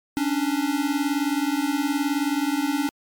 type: beating tone pair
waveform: square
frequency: 277.2 / 296.2 Hz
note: C#4 / D4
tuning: 0 / +15 cents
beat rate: 19 Hz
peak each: -25 dBFS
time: 0.17-2.89 s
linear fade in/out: 0 ms
effects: MP3 96 kbps